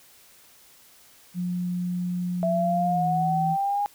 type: tone with pitch glide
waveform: sine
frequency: 178.4 to 164.54 Hz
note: F3 to E3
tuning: +37 to -3 cents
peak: -25 dBFS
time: 1.34-3.57 s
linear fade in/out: 50 ms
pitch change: -140 cents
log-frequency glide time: 2.87-3.04 s
type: exponential sweep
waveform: sine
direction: up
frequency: 659.3 to 822 Hz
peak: -22 dBFS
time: 2.43-3.86 s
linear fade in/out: 0 ms
effects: white hiss -54 dBFS RMS until 3.94 s